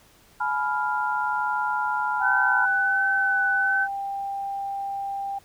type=chord; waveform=sine; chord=F diminished; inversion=first; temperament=equal with one note detuned; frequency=846.6 / 987.8 / 1396.9 Hz; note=Ab5 / Cb6 / F6; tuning=+33 / 0 / 0 cents; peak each=-27 dBFS; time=0.4-2.66 s; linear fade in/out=10 ms
type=tone with pitch glide; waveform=sine; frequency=787 to 792.5 Hz; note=G5 to G5; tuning=+7 to +19 cents; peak=-27 dBFS; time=2.2-5.39 s; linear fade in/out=10 ms; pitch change=+12 cents; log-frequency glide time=2.53-2.79 s
type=tone with vibrato; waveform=sine; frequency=1512 Hz; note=F#6; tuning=37 cents sharp; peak=-20 dBFS; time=2.21-3.88 s; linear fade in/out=50 ms; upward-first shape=sine; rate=1.4 Hz; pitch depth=20 cents each way
effects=pink hiss -56 dBFS RMS until 5.44 s